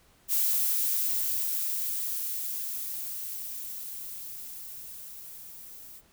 violet noise with level ramp, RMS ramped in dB -25 to -47 dBFS, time 0.28-6.02 s, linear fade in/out 50 ms, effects pink hiss -62 dBFS RMS until 6.12 s

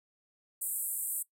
pink band-pass noise, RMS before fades -35 dBFS, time 0.61-1.23 s, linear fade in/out 10 ms, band 7900 to 15000 Hz, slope 96 dB/octave, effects noise-tail reverb RT60 0.1 s tail -19 dB re dry

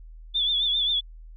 sine tone with vibrato, 3482 Hz, A7, 19 cents flat, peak -21 dBFS, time 0.34-1.01 s, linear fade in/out 20 ms, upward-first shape triangle, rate 7.5 Hz, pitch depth 81 cents each way, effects added 40 Hz sine -41 dBFS peak until 1.36 s

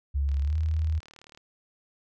sine tone with pitch glide, 70 to 79.03 Hz, C#2 to D#2, +18 to +28 cents, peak -23 dBFS, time 0.14-1 s, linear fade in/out 20 ms, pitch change +210 cents, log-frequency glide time 0.42-0.57 s
click train, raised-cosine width 0.2 ms, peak -32 dBFS, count 42, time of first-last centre 0.29-1.375 s, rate 37.8 Hz
effects none

